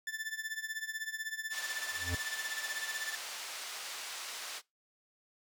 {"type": "tone with tremolo", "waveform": "40% pulse", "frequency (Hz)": 1760, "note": "A6", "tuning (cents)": 0, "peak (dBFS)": -33, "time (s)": [0.07, 3.15], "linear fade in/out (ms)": 2, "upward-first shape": "triangle", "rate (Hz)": 16, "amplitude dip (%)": 90}
{"type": "band-pass noise", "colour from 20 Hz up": "white", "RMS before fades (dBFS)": -43, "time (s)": [1.5, 4.62], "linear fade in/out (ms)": 50, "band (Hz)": [660, 6500], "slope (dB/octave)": 12}
{"type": "tone with exponential growth", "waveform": "square", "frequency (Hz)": 87.31, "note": "F2", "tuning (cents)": 0, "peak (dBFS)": -31, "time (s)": [1.91, 2.15], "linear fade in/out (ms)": 5, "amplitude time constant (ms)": 51}
{"effects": ["noise-tail reverb RT60 0.2 s tail -22 dB re dry"]}